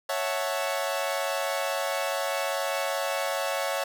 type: chord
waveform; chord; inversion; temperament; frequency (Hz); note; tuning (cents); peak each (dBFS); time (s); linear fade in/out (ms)
sawtooth; F# minor seventh; second; equal; 554.4 / 659.3 / 740 / 880; C#5 / E5 / F#5 / A5; 0 / 0 / 0 / 0; -26 / -28 / -31 / -32; 0.09-3.84; 5
effects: none